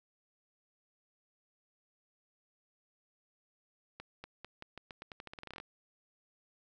accelerating click train, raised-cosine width 0.3 ms, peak -29 dBFS, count 19, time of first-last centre 4-5.601 s, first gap 240 ms, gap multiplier 0.86, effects none

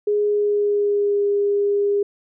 sine tone with pitch glide, 415.3 to 405.8 Hz, G#4 to G#4, 0 to -40 cents, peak -16 dBFS, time 0.07-2.03 s, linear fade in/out 5 ms, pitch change -40 cents, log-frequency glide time 0.25-1.25 s, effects none

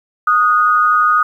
sine tone pair together, 1238 / 1450.3 Hz, D#6 / F#6, -9 / -35 cents, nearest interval minor third, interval 274 cents, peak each -10 / -16 dBFS, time 0.27-1.23 s, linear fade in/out 5 ms, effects 8-bit

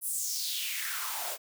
white noise with high-pass filter sweep, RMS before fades -34 dBFS, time 0.01-1.38 s, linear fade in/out 50 ms, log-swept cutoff 11000 to 550 Hz, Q 3.4, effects none

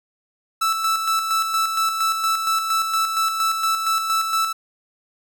45% pulse tone with tremolo, 1318.5 Hz, E6, in tune, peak -17 dBFS, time 0.61-4.53 s, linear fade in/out 10 ms, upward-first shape square, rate 4.3 Hz, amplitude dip 45%, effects none

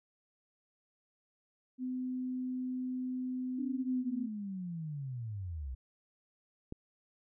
sine tone, 254.5 Hz, C4, 48 cents flat, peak -34 dBFS, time 1.78-4.29 s, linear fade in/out 50 ms
sine linear sweep, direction down, 293.7 to 60 Hz, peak -37 dBFS, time 3.58-5.75 s, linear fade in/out 10 ms
click, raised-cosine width 3 ms, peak -28 dBFS, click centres 6.724 s
effects none

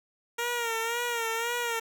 10% pulse tone with vibrato, 466.2 Hz, A#4, in tune, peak -20 dBFS, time 0.38-1.8 s, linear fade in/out 10 ms, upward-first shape sine, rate 1.9 Hz, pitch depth 60 cents each way, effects 9-bit

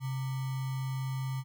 sine tone with sample-and-hold, 132.3 Hz, C3, 20 cents sharp, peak -31 dBFS, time 0-1.44 s, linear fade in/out 50 ms, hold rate 1050 Hz, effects none

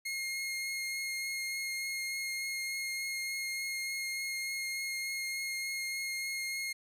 sawtooth tone with vibrato, 2144 Hz, C7, 42 cents sharp, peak -31 dBFS, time 0.05-6.73 s, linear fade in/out 10 ms, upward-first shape triangle, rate 3.4 Hz, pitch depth 12 cents each way, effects resampled to 32000 Hz

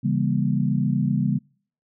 sine chord, C# diminished seventh, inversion none, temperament just, 138.59 / 166.31 / 199.57 / 239.5 Hz, C#3 / E3 / G3 / Bb3, 0 / +16 / +31 / +47 cents, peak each -23 / -27 / -24 / -26 dBFS, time 0.03-1.39 s, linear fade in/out 20 ms, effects noise-tail reverb RT60 0.5 s tail -26 dB re dry

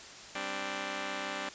5% pulse chord, G suspended fourth, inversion none, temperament just, 196 / 261.3 / 294 Hz, G3 / C4 / D4, 0 / -2 / +2 cents, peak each -30 / -30 / -28 dBFS, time 0.35-1.49 s, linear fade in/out 2 ms, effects white hiss -48 dBFS RMS until 1.54 s + resampled to 16000 Hz

